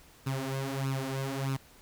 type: tone with flanger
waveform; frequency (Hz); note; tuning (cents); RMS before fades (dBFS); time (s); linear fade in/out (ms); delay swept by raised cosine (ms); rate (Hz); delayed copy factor
sawtooth; 134.8; C#3; -48; -33; 0.26-1.57; 10; 0.75 to 5.55; 1.6; +0.75
effects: pink hiss -57 dBFS RMS until 1.81 s